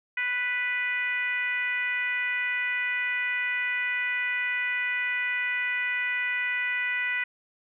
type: tone with frequency modulation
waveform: sine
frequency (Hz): 1975.5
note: B6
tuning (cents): 0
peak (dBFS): -25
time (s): 0.17-7.24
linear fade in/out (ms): 5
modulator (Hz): 490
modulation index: 1
effects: none